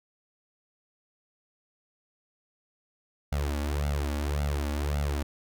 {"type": "tone with flanger", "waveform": "sawtooth", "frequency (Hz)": 72.4, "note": "D2", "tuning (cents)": -24, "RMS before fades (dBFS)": -29, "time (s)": [3.32, 5.23], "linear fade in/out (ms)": 5, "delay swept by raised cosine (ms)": [1.4, 3.6], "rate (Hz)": 1.8, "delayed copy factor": 1, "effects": []}